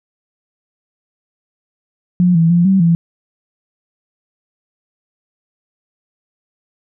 sine tone with pitch steps, 178.6 / 164.9 / 172.9 / 192.1 / 168.1 Hz, F3 / E3 / F3 / G3 / E3, +39 / +1 / -17 / -35 / +34 cents, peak -8 dBFS, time 2.2-2.95 s, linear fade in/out 0 ms, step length 150 ms, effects none

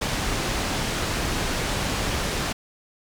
pink low-pass noise, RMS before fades -26 dBFS, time 0.01-2.53 s, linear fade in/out 10 ms, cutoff 7500 Hz, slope 12 dB/octave, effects none

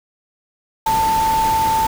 sine tone in noise, 888 Hz, A5, 16 cents sharp, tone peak -14 dBFS, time 0.86-1.87 s, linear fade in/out 5 ms, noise pink, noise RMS -26 dBFS, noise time 0.86-1.87 s, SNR +9 dB, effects none

